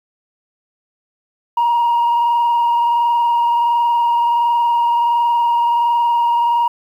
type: tone with frequency modulation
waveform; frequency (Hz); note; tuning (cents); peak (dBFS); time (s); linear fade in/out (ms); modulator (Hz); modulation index
sine; 945; A#5; +23; -10; 1.57-6.68; 5; 21.4; 0.54
effects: tanh soft clip ceiling -10 dBFS + 8-bit